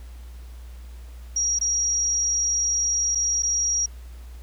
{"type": "tone with dropouts", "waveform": "sine", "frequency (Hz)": 5690, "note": "F8", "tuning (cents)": 31, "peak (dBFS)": -20, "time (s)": [1.36, 3.86], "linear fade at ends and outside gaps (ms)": 5, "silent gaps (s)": [[1.589, 1.611], [3.15, 3.154], [3.424, 3.431]], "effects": ["added 60 Hz sine -37 dBFS peak until 4.42 s", "pink hiss -54 dBFS RMS until 4.42 s"]}